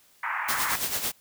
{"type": "band-pass noise", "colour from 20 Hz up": "pink", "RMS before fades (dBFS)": -30, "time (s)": [0.23, 0.76], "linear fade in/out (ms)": 5, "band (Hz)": [890, 2200], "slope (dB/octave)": 48}
{"type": "noise with tremolo", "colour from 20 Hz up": "white", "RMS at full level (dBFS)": -27, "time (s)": [0.48, 1.12], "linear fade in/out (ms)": 10, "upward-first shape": "sine", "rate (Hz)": 9, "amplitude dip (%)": 60}
{"effects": ["white hiss -60 dBFS RMS until 1.2 s"]}